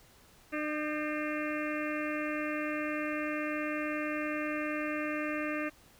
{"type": "harmonic tone with a mistuned harmonic", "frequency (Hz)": 301.7, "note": "D4", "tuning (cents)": 47, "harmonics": [1, 2, 4, 5, 6, 7, 8, 9], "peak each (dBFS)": [-35, -38, -41, -42, -43, -43, -44, -45], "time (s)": [0.52, 5.7], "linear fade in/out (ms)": 20, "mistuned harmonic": 5, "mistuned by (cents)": 68, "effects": ["pink hiss -60 dBFS RMS until 5.99 s"]}